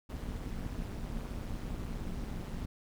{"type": "noise with amplitude modulation", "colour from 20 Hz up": "brown", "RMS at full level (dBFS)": -35, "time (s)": [0.09, 2.66], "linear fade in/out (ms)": 10, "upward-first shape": "sine", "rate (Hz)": 197, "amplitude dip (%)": 80, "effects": []}